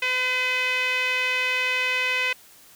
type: tone with band-pass filter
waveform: sawtooth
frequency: 507 Hz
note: B4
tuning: 45 cents sharp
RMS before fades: -24 dBFS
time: 0.02-2.33 s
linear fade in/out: 5 ms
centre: 2400 Hz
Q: 4.1
effects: white hiss -51 dBFS RMS until 2.75 s